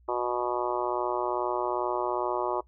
harmonic tone, 122.4 Hz, B2, 15 cents flat, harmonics 3 / 4 / 5 / 6 / 7 / 8 / 9 / 10, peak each -31 / -37 / -33 / -39 / -34 / -35 / -36 / -41 dBFS, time 0.08-2.61 s, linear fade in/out 10 ms, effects noise-tail reverb RT60 0.1 s tail -20 dB re dry + added 60 Hz sine -56 dBFS peak until 2.67 s

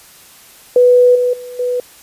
sine tone with level steps, 493.9 Hz, B4, in tune, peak -5 / -11 / -27 / -14 dBFS, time 0.76-1.8 s, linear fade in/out 2 ms, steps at 1.15 / 1.33 / 1.59 s, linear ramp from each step 5 ms, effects white hiss -42 dBFS RMS until 2.02 s + resampled to 32000 Hz

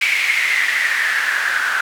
white noise with band-pass filter sweep, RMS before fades -18 dBFS, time 0.01-1.81 s, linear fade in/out 5 ms, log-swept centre 2300 to 1500 Hz, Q 8.8, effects none

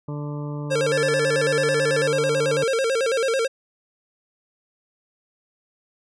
harmonic tone, 146.83 Hz, D3, in tune, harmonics 1 / 2 / 3 / 4 / 6 / 7 / 8, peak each -28 / -34 / -38 / -40 / -44 / -45 / -46 dBFS, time 0.08-2.64 s, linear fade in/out 5 ms
square tone with vibrato, 493.9 Hz, B4, in tune, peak -20 dBFS, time 0.7-3.48 s, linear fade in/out 20 ms, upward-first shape square, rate 9.1 Hz, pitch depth 140 cents each way
square tone, 1738 Hz, A6, 22 cents flat, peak -28 dBFS, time 0.91-2.08 s, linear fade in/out 20 ms
effects resampled to 22050 Hz

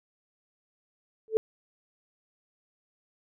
sine tone with exponential growth, 440 Hz, A4, in tune, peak -15 dBFS, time 1.28-1.37 s, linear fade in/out 0 ms, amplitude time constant 19 ms, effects none

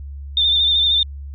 sine tone with vibrato, 3598 Hz, A7, 38 cents sharp, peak -13 dBFS, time 0.37-1.03 s, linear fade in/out 2 ms, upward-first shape triangle, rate 13 Hz, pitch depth 51 cents each way, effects added 70 Hz sine -29 dBFS peak until 1.34 s

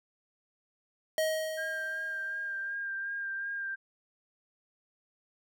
square tone with exponential decay, 631 Hz, D#5, 24 cents sharp, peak -26 dBFS, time 1.18-2.75 s, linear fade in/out 1 ms, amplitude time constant 340 ms
sine tone with vibrato, 1599 Hz, G6, 34 cents sharp, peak -33 dBFS, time 1.57-3.76 s, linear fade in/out 20 ms, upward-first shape sine, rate 2.7 Hz, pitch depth 22 cents each way
effects none

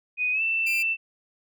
sine tone with pitch glide, 2489 to 2668 Hz, D#7 to E7, 0 to +20 cents, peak -22 dBFS, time 0.17-0.97 s, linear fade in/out 50 ms, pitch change +120 cents, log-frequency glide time 0.32-0.42 s
sawtooth tone, 2390 Hz, D7, 30 cents sharp, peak -26 dBFS, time 0.66-0.83 s, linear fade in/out 10 ms
effects none

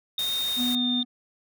sine tone with pitch glide, 3687 to 3624 Hz, A#7 to A#7, -20 to -50 cents, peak -25 dBFS, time 0.18-1.03 s, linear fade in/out 2 ms, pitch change -30 cents, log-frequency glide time 0.67-0.85 s
white noise, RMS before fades -36 dBFS, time 0.19-0.75 s, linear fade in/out 0 ms
triangle tone, 245.9 Hz, B3, 7 cents flat, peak -23 dBFS, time 0.56-1.05 s, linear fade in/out 50 ms
effects none

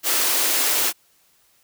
white high-pass noise, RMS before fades -20 dBFS, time 0.03-0.93 s, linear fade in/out 50 ms, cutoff 250 Hz, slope 96 dB/octave, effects white hiss -60 dBFS RMS until 1.63 s

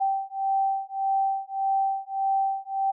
sine beating tone pair, 778 / 779.7 Hz, G5 / G5, -13 / -10 cents, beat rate 1.7 Hz, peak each -26 dBFS, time 0-2.92 s, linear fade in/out 20 ms, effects none

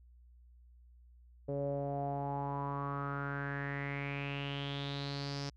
sawtooth tone with low-pass filter sweep, 140.8 Hz, C#3, 27 cents sharp, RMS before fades -38 dBFS, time 1.48-5.5 s, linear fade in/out 10 ms, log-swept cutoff 510 to 5300 Hz, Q 6.7, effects added 60 Hz sine -57 dBFS peak until 5.56 s

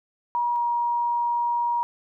sine tone pair in turn, 957 / 950.9 Hz, A#5 / A#5, +45 / +34 cents, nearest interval unison, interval 11 cents, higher first, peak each -21 dBFS, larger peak neither, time 0.35-0.56 / 0.56-1.83 s, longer second, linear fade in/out 0 ms, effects none

